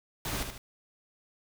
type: noise with echo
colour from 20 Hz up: pink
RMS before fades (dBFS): -34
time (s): 0.25-0.43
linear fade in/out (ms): 2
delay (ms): 75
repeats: 2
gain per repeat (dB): -6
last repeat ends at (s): 0.58
effects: none